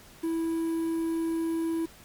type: tone with quantisation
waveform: triangle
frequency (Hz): 328.4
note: E4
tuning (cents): -6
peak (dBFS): -24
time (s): 0.23-1.86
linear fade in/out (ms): 10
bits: 8
effects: pink hiss -52 dBFS RMS until 2.04 s + MP3 96 kbps